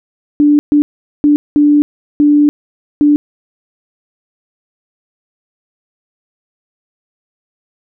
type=tone bursts at uneven times; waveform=sine; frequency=293.7 Hz; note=D4; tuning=in tune; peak=-5 dBFS; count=6; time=0.4-0.59 / 0.72-0.82 / 1.24-1.36 / 1.56-1.82 / 2.2-2.49 / 3.01-3.16 s; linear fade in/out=0 ms; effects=none